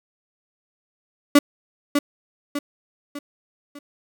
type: tone with echo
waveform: 35% pulse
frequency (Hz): 288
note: D4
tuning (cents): -34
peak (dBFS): -7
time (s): 1.35-1.39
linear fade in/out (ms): 5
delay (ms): 600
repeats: 4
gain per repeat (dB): -7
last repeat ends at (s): 3.79
effects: none